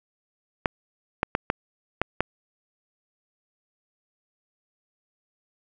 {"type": "clicks", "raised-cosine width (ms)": 0.5, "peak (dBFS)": -6, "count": 6, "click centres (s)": [0.658, 1.231, 1.351, 1.501, 2.016, 2.206], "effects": []}